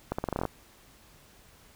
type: accelerating click train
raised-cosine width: 1 ms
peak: -15 dBFS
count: 10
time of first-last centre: 0.12-0.453 s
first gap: 65 ms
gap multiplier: 0.85
effects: pink hiss -57 dBFS RMS until 1.75 s